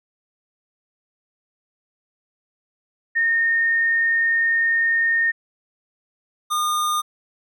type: tone pair in turn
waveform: sine / square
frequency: 1835 / 1216.6 Hz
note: A#6 / D#6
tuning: -28 / -39 cents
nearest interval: perfect fifth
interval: 711 cents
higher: first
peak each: -16 / -20 dBFS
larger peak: first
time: 3.15-5.32 / 6.5-7.02 s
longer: first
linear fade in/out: 20 ms
effects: none